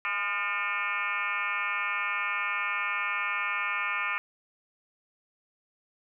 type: tone with frequency modulation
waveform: sine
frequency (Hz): 1805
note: A6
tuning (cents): +44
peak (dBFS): -27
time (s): 0.05-4.18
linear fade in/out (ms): 0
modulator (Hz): 195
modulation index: 3.9
effects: none